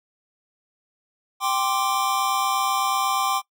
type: chord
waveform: square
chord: G suspended fourth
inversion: none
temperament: equal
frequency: 784 / 1046.5 / 1174.7 Hz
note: G5 / C6 / D6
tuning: 0 / 0 / 0 cents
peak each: -26 dBFS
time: 1.4-3.42 s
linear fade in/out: 50 ms
effects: noise-tail reverb RT60 0.1 s tail -20 dB re dry